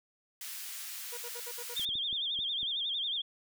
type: high-pass noise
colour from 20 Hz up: white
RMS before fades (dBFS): -42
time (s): 0.41-1.85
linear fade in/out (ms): 2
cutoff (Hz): 1600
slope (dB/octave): 12
type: tone bursts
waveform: sawtooth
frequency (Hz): 479.9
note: B4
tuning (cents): -50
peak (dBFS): -39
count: 6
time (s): 1.12-1.746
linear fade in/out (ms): 10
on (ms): 56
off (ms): 58
type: tone with vibrato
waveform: sine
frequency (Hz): 3408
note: G#7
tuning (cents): +44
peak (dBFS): -31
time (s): 1.76-3.22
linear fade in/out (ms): 10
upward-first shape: sine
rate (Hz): 11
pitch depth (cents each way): 130
type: clicks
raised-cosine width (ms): 3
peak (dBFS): -38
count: 6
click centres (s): 1.796 / 1.89 / 1.955 / 2.128 / 2.39 / 2.63
effects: none